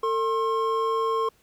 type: tone pair together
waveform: triangle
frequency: 449.8 / 1069.8 Hz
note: A4 / C6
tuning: +38 / +38 cents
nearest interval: octave + minor third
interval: 1500 cents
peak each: -23 dBFS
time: 0.03-1.29 s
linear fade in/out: 5 ms
effects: pink hiss -62 dBFS RMS until 1.42 s